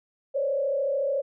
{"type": "tone with frequency modulation", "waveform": "sine", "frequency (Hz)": 554.4, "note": "C#5", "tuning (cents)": 0, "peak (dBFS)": -23, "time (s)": [0.34, 1.22], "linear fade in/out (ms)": 20, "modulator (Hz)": 33.8, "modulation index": 1, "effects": []}